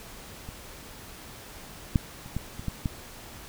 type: clicks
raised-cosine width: 5 ms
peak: -26 / -8 / -30 / -17 / -25 / -17 / -14 dBFS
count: 7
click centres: 0.489 / 1.958 / 2.261 / 2.366 / 2.595 / 2.683 / 2.858 s
effects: pink hiss -45 dBFS RMS until 3.48 s